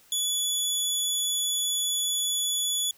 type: tone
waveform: 20% pulse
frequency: 3421 Hz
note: A7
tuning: 49 cents flat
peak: -19 dBFS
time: 0.12-2.91 s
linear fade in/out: 2 ms
effects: white hiss -58 dBFS RMS until 2.97 s